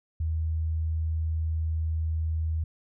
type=tone; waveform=sine; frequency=79.9 Hz; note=D#2; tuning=47 cents sharp; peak=-25 dBFS; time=0.2-2.64 s; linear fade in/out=5 ms; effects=none